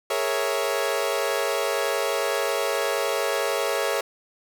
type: chord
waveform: sawtooth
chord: A# half-diminished seventh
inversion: third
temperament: equal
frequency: 415.3 / 466.2 / 554.4 / 659.3 Hz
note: G#4 / A#4 / C#5 / E5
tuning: 0 / 0 / 0 / 0 cents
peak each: -25 / -25 / -23 / -26 dBFS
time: 0.1-4.01 s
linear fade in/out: 5 ms
effects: none